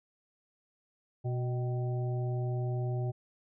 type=harmonic tone with a mistuned harmonic; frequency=123.47 Hz; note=B2; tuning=in tune; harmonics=1 / 3 / 5 / 6; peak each=-30 / -40 / -44 / -46 dBFS; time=1.24-3.12 s; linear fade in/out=20 ms; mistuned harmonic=6; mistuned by=+66 cents; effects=none